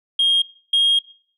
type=tone pair in turn; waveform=sine; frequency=3238 / 3250 Hz; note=G#7 / G#7; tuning=-45 / -38 cents; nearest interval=unison; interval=7 cents; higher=second; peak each=-12 / -11 dBFS; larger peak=second; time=0.19-0.42 / 0.73-0.99 s; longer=second; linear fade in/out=5 ms; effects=noise-tail reverb RT60 0.5 s tail -21 dB re dry + tanh soft clip ceiling -11 dBFS